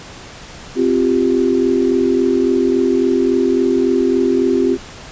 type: chord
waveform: sine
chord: C suspended fourth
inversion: none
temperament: just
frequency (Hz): 261.6 / 348.8 / 392.4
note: C4 / F4 / G4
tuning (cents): 0 / -2 / +2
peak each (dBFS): -16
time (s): 0.75-4.78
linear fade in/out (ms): 50
effects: pink hiss -35 dBFS RMS until 5.11 s + resampled to 16000 Hz